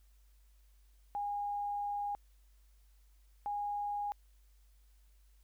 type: tone pair in turn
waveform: sine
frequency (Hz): 817 / 820.9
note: G#5 / G#5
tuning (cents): -29 / -20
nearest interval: unison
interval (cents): 9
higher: second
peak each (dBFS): -34 / -34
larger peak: neither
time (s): 1.15-2.15 / 3.46-4.12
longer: first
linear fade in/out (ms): 0
effects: added 50 Hz sine -61 dBFS peak until 5.43 s + white hiss -75 dBFS RMS until 5.43 s